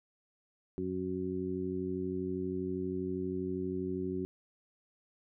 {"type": "harmonic tone", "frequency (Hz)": 92.5, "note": "F#2", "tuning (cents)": 0, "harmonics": [1, 2, 3, 4], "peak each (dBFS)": [-44, -39, -38, -36], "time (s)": [0.78, 4.25], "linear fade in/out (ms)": 0, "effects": []}